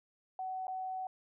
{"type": "tone with dropouts", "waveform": "sine", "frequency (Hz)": 751, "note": "F#5", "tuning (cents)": 26, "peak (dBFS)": -36, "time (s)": [0.39, 1.07], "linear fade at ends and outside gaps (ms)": 2, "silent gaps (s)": [0.67, 0.68], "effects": []}